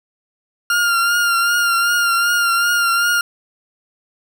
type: tone with vibrato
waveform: 40% pulse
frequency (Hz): 1400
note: F6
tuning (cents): +4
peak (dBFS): -13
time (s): 0.7-3.21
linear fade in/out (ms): 2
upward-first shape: triangle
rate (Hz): 2.6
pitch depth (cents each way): 41
effects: none